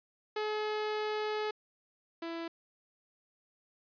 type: tone pair in turn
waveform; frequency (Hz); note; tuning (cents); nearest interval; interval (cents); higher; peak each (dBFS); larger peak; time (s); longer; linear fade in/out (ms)
sawtooth; 426.2 / 333; G#4 / E4; +45 / +18; major third; 427; first; -28 / -33; first; 0.36-1.51 / 2.22-2.48; first; 5
effects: resampled to 11025 Hz